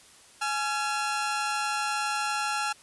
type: tone pair together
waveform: sawtooth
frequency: 840.2 / 1368 Hz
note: G#5 / F6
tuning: +20 / -36 cents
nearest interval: minor sixth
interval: 844 cents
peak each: -26 dBFS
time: 0.41-2.73 s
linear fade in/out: 10 ms
effects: white hiss -54 dBFS RMS until 2.82 s + resampled to 24000 Hz